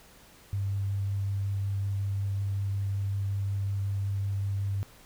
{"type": "tone with vibrato", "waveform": "sine", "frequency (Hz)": 99, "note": "G2", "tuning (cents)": 18, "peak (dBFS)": -27, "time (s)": [0.53, 4.83], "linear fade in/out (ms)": 0, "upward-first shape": "sine", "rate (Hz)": 5.4, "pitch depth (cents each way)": 8, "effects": ["pink hiss -55 dBFS RMS until 5.05 s"]}